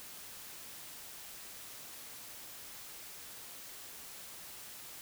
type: silence
effects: white hiss -49 dBFS RMS until 5.01 s